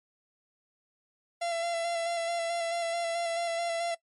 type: tone with vibrato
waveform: 45% pulse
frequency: 678 Hz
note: E5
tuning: 49 cents sharp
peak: -29 dBFS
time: 1.41-3.95 s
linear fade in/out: 10 ms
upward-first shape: square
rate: 4.6 Hz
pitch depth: 20 cents each way
effects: noise-tail reverb RT60 0.1 s tail -20 dB re dry + MP3 48 kbps